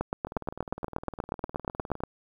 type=two click trains; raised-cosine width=1 ms; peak=-14 / -24 dBFS; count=18 / 35; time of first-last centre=0.01-2.036 / 0.27-2.005 s; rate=8.39 / 19.6 Hz; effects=9-bit